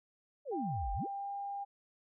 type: exponential two-way sweep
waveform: sine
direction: down then up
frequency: 622.3 to 43.47 to 622.3 Hz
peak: -35 dBFS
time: 0.45-1.08 s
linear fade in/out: 50 ms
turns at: 0.93 s
type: tone with pitch glide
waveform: sine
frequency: 794 to 800.9 Hz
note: G5 to G5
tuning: +22 to +37 cents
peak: -37 dBFS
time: 0.51-1.65 s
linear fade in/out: 20 ms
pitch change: +15 cents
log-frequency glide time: 1.12-1.3 s
effects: none